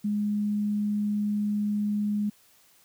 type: tone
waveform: sine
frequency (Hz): 207.7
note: G#3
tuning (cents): 0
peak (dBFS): -24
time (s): 0.04-2.3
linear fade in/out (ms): 10
effects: white hiss -60 dBFS RMS until 2.84 s